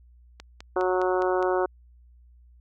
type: click train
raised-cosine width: 0.2 ms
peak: -23 dBFS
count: 6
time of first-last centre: 0.4-1.427 s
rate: 4.87 Hz
type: harmonic tone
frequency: 183.8 Hz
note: F#3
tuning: 11 cents flat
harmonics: 2 / 3 / 4 / 5 / 6 / 7 / 8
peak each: -24 / -28 / -30 / -32 / -34 / -35 / -36 dBFS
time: 0.76-1.66 s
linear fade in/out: 5 ms
effects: added 60 Hz sine -51 dBFS peak until 2.6 s